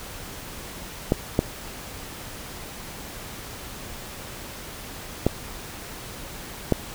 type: clicks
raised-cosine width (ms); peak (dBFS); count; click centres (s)
2; -4; 4; 1.121 / 1.391 / 5.266 / 6.723
effects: pink hiss -38 dBFS RMS until 6.94 s